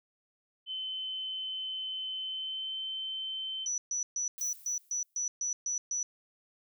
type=tone with pitch glide; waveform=sine; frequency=3059 to 3084 Hz; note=G7 to G7; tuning=-43 to -29 cents; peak=-34 dBFS; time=0.66-3.68 s; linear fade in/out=50 ms; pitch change=+14 cents; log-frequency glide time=2.19-2.78 s
type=tone bursts; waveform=sine; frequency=5920 Hz; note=F#8; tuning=in tune; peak=-30 dBFS; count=10; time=3.66-6.03 s; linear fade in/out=2 ms; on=120 ms; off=130 ms
type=noise with exponential decay; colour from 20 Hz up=violet; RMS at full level=-43 dBFS; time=4.38-5.26 s; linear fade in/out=0 ms; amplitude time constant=190 ms
effects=none